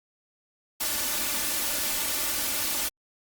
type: noise with comb filter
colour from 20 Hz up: white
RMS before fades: -28 dBFS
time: 0.8-2.89 s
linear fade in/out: 10 ms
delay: 3.4 ms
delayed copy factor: +0.7
effects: Opus 48 kbps